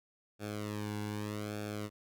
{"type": "tone with flanger", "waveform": "sawtooth", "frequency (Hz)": 105, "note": "G#2", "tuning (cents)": 19, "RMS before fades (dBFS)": -39, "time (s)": [0.39, 1.9], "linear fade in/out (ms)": 50, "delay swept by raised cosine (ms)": [1, 1.62], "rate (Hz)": 0.82, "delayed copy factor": -0.85, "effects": []}